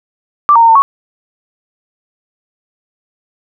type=tone with pitch steps; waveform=sine; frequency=1173 / 925 / 918 / 902 / 1108 Hz; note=D6 / A#5 / A#5 / A5 / C#6; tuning=-2 / -14 / -27 / +43 / -1 cents; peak=-3 dBFS; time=0.49-0.82 s; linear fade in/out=0 ms; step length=66 ms; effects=none